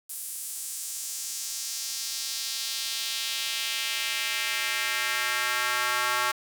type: tone with high-pass filter sweep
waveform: square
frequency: 123.4 Hz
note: B2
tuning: 1 cent flat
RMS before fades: -30 dBFS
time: 0.09-6.32 s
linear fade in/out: 10 ms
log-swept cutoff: 10000 to 1200 Hz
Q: 1.6
effects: 8-bit